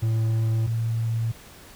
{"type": "tone pair in turn", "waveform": ["triangle", "sine"], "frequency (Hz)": [112, 114.02], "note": ["A2", "A#2"], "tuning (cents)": [31, -38], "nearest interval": "unison", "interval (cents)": 31, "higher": "second", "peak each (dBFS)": [-18, -22], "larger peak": "first", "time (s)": [[0.02, 0.67], [0.67, 1.32]], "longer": "neither", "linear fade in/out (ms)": 10, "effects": ["pink hiss -47 dBFS RMS until 1.75 s"]}